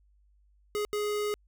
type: tone bursts at uneven times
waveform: square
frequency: 417.3 Hz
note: G#4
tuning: 8 cents sharp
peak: -29 dBFS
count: 2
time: 0.75-0.85 / 0.93-1.34 s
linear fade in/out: 0 ms
effects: added 50 Hz sine -61 dBFS peak until 1.47 s